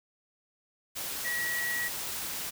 sine tone in noise, 1922 Hz, B6, 48 cents flat, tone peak -30 dBFS, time 1.24-1.89 s, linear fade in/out 20 ms, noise white, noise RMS -36 dBFS, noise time 0.95-2.51 s, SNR +3 dB, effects none

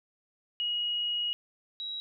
sine tone pair in turn, 2895 / 3864 Hz, F#7 / B7, -38 / -39 cents, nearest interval perfect fourth, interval 499 cents, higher second, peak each -28 / -34 dBFS, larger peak first, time 0.6-1.33 / 1.8-2 s, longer first, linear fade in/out 0 ms, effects none

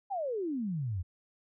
sine exponential sweep, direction down, 830.6 to 82.41 Hz, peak -31 dBFS, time 0.1-1.03 s, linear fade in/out 20 ms, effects none

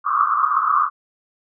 white band-pass noise, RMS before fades -18 dBFS, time 0.04-0.9 s, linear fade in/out 50 ms, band 1100 to 1300 Hz, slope 96 dB/octave, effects none

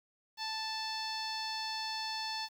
sawtooth tone with low-pass filter, 880 Hz, A5, in tune, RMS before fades -38 dBFS, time 0.37-2.49 s, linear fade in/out 50 ms, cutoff 4800 Hz, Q 9.8, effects 10-bit

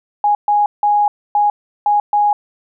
sine tone bursts at uneven times, 828 Hz, G#5, 5 cents flat, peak -10 dBFS, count 6, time 0.24-0.35 / 0.48-0.66 / 0.83-1.08 / 1.35-1.5 / 1.86-2 / 2.13-2.33 s, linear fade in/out 2 ms, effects none

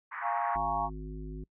pink band-pass noise, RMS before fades -40 dBFS, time 0.11-0.57 s, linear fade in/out 20 ms, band 930 to 2000 Hz, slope 48 dB/octave
sine chord, Bb minor seventh, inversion second, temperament equal with one note detuned, 698.5 / 823.9 / 932.3 / 1108.7 Hz, F5 / Ab5 / Bb5 / Db6, 0 / -14 / 0 / 0 cents, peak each -34 dBFS, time 0.21-0.9 s, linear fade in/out 50 ms
harmonic tone, 51.91 Hz, G#1, in tune, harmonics 1 / 3 / 5 / 7, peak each -39 / -44 / -46 / -47 dBFS, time 0.55-1.44 s, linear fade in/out 5 ms
effects noise-tail reverb RT60 0.1 s tail -24 dB re dry

